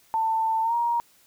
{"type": "tone with pitch glide", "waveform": "sine", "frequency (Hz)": [892, 942.3], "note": ["A5", "A#5"], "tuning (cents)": [23, 18], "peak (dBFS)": -21, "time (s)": [0.14, 1], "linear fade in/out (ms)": 0, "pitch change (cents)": 95, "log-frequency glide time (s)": [0.63, 0.74], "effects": ["white hiss -59 dBFS RMS until 1.26 s"]}